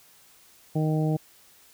harmonic tone, 155.56 Hz, D#3, in tune, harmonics 1 / 2 / 3 / 4 / 5, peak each -23 / -29 / -33 / -35 / -37 dBFS, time 0.75-1.17 s, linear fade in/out 10 ms, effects white hiss -56 dBFS RMS until 1.73 s

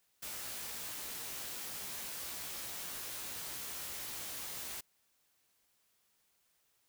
white noise with comb filter, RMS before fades -43 dBFS, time 0.22-4.81 s, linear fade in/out 10 ms, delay 17 ms, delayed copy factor +0.55, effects white hiss -75 dBFS RMS until 6.88 s

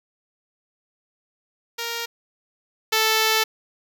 5% pulse tone pair in turn, 466.2 / 440 Hz, A#4 / A4, 0 / 0 cents, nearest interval minor second, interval 100 cents, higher first, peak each -15 / -6 dBFS, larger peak second, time 1.78-2.06 / 2.92-3.44 s, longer second, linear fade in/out 10 ms, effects none

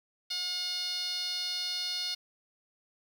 10% pulse tone with band-pass filter, 720 Hz, F#5, 47 cents flat, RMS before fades -34 dBFS, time 0.3-2.15 s, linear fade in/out 10 ms, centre 4600 Hz, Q 3.9, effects 9-bit

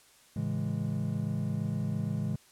triangle chord, A major seventh, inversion none, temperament equal, 110 / 138.59 / 164.81 / 207.7 Hz, A2 / C#3 / E3 / G#3, 0 / 0 / 0 / 0 cents, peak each -33 dBFS, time 0.36-2.36 s, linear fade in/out 5 ms, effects white hiss -60 dBFS RMS until 2.51 s + low-pass 11000 Hz 12 dB/octave

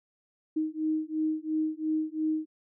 sine beating tone pair, 311.1 / 314 Hz, D#4 / D#4, 0 / +16 cents, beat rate 2.9 Hz, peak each -30 dBFS, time 0.56-2.46 s, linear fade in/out 10 ms, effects none

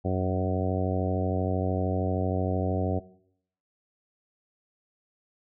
harmonic tone with a mistuned harmonic, 93 Hz, F#2, 9 cents sharp, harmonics 1 / 2 / 3 / 4 / 5 / 6 / 7 / 8, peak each -28 / -31 / -33 / -34 / -35 / -36 / -36 / -37 dBFS, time 0.04-3 s, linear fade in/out 20 ms, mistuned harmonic 1, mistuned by -24 cents, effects noise-tail reverb RT60 0.7 s tail -19 dB re dry

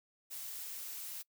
blue noise, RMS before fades -44 dBFS, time 0.3-1.23 s, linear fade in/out 20 ms, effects noise-tail reverb RT60 0.1 s tail -24 dB re dry

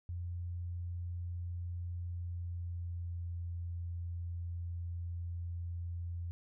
sine tone with pitch glide, 87.31 to 86.11 Hz, F2 to F2, 0 to -24 cents, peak -37 dBFS, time 0.09-6.31 s, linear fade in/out 0 ms, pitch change -24 cents, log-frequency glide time 2.06-3.36 s, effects none

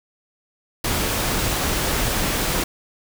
pink noise, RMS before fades -22 dBFS, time 0.84-2.64 s, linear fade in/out 5 ms, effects none

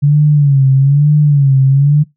sine tone with vibrato, 141.7 Hz, C#3, 38 cents sharp, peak -5 dBFS, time 0.02-2.04 s, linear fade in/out 20 ms, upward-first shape sine, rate 1.1 Hz, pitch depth 100 cents each way, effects noise-tail reverb RT60 0.2 s tail -23 dB re dry

